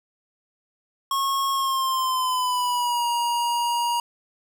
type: tone with pitch glide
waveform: square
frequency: 1091 to 949.8 Hz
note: C#6 to A#5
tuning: -28 to +32 cents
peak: -22 dBFS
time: 1.11-4 s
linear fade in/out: 2 ms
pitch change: -240 cents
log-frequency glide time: 1.52-3.06 s
effects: none